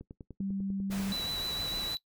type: click train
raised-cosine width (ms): 3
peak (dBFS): -31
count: 13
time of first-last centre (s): 0.01-1.198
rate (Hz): 10.1
type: tone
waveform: sine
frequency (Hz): 195.3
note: G3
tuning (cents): -6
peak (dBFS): -31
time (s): 0.4-1.13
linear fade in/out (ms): 5
type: noise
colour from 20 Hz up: pink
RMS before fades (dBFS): -41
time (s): 0.9-1.96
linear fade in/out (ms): 20
type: tone with vibrato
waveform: triangle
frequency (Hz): 3951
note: B7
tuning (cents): 0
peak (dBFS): -32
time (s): 1.12-1.97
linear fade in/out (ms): 0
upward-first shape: triangle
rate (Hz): 6.5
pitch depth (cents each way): 22
effects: noise-tail reverb RT60 0.1 s tail -19 dB re dry